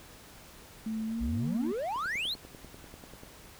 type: tone with pitch glide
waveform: sine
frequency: 220 to 234.4 Hz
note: A3 to A#3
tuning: 0 to +10 cents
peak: -31 dBFS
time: 0.86-1.72 s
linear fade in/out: 5 ms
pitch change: +110 cents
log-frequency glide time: 1.06-1.23 s
type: exponential sweep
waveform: triangle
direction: up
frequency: 54 to 4435 Hz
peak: -29 dBFS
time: 1.2-2.35 s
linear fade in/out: 20 ms
type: click train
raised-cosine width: 2 ms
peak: -34 dBFS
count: 14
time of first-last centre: 1.96-3.235 s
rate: 10.2 Hz
effects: pink hiss -52 dBFS RMS until 3.59 s